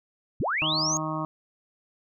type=linear sweep; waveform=sine; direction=up; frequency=44.39 to 6690 Hz; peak=-24 dBFS; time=0.4-0.97 s; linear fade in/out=0 ms
type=harmonic tone; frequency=156.4 Hz; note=D#3; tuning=9 cents sharp; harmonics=1 / 2 / 4 / 5 / 6 / 7 / 8; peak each=-33 / -33 / -36 / -41 / -37 / -33 / -39 dBFS; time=0.62-1.25 s; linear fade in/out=0 ms
effects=none